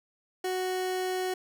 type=tone; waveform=30% pulse; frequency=370 Hz; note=F#4; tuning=in tune; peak=-26 dBFS; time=0.44-1.34 s; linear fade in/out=5 ms; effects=none